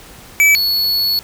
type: tone pair in turn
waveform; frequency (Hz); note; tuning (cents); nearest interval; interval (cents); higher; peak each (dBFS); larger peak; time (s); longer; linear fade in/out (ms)
square; 2302 / 4399; D7 / C#8; -35 / -14; major seventh; 1121; second; -8 / -14; first; 0.4-0.55 / 0.55-1.19; second; 0
effects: pink hiss -39 dBFS RMS until 1.23 s